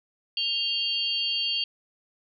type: tone cluster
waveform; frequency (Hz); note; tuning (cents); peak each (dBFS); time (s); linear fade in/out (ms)
sine; 2795 / 3215 / 4504; F7 / G7 / C#8; +1 / +43 / +27; -29; 0.37-1.64; 2
effects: none